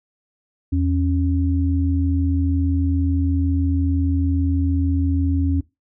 sine tone pair together, 82.85 / 274.9 Hz, E2 / C#4, +9 / -14 cents, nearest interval octave + major sixth, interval 2077 cents, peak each -18 / -21 dBFS, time 0.72-5.61 s, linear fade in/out 10 ms, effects noise-tail reverb RT60 0.2 s tail -19 dB re dry

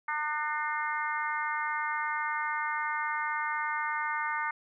harmonic tone with a mistuned harmonic, 302.7 Hz, D#4, 48 cents flat, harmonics 3 / 4 / 5 / 6 / 7, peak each -34 / -35 / -36 / -37 / -37 dBFS, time 0.08-4.51 s, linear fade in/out 5 ms, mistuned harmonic 5, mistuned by -25 cents, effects none

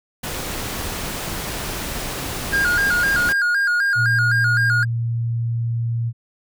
pink noise, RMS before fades -27 dBFS, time 0.23-3.33 s, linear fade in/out 10 ms
triangle tone with vibrato, 1522 Hz, F#6, 48 cents sharp, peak -14 dBFS, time 2.52-4.85 s, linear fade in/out 20 ms, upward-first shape square, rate 3.9 Hz, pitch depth 100 cents each way
sine tone, 116.54 Hz, A#2, in tune, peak -19 dBFS, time 3.95-6.13 s, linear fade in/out 50 ms
effects none

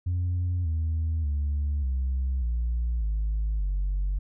sine tone with pitch steps, 88.9 / 80.12 / 72.21 / 65.08 / 58.65 / 52.86 / 47.64 Hz, F2 / E2 / D2 / C2 / A#1 / G#1 / G1, +31 / -49 / -29 / -9 / +11 / +31 / -49 cents, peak -22 dBFS, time 0.06-4.19 s, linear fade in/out 10 ms, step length 590 ms, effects tanh soft clip ceiling -22 dBFS

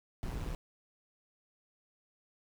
brown noise with amplitude modulation, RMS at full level -35 dBFS, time 0.23-0.55 s, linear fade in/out 0 ms, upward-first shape sine, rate 121 Hz, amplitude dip 55%, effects none

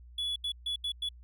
triangle tone bursts at uneven times, 3408 Hz, G#7, 44 cents sharp, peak -29 dBFS, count 5, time 0.18-0.36 / 0.44-0.52 / 0.66-0.76 / 0.84-0.92 / 1.02-1.09 s, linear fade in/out 5 ms, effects added 60 Hz sine -49 dBFS peak until 1.23 s

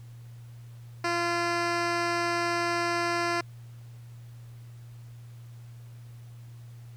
10% pulse tone with low-pass filter, 344.2 Hz, F4, 25 cents flat, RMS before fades -28 dBFS, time 1.04-3.41 s, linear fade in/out 5 ms, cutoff 5900 Hz, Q 0.84, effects added 118 Hz sine -43 dBFS peak until 6.96 s + pink hiss -61 dBFS RMS until 6.96 s

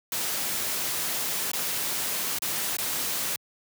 white noise with dropouts, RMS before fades -29 dBFS, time 0.12-3.36 s, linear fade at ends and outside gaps 2 ms, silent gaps 1.516-1.533 / 2.387-2.42 / 2.769-2.784 s, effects high-pass 100 Hz 12 dB/octave

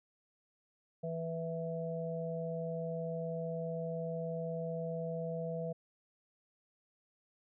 harmonic tone, 164.81 Hz, E3, in tune, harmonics 1 / 3 / 4, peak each -39 / -40 / -41 dBFS, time 1.03-5.73 s, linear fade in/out 10 ms, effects none

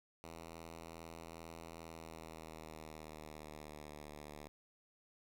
5% pulse tone with pitch glide, 82.41 to 74.7 Hz, E2 to D2, 0 to +30 cents, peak -38 dBFS, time 0.24-4.48 s, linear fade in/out 0 ms, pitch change -170 cents, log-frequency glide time 1.76-3.96 s, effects none

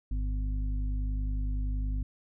harmonic tone, 50.7 Hz, G#1, 41 cents flat, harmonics 1 / 2 / 3 / 5, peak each -28 / -41 / -46 / -43 dBFS, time 0.11-2.03 s, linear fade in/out 5 ms, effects none

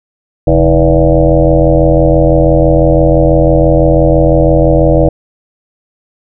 sine tone with frequency modulation, 319.3 Hz, D#4, 45 cents sharp, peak -4 dBFS, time 0.47-5.09 s, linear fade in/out 5 ms, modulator 86 Hz, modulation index 3.8, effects none

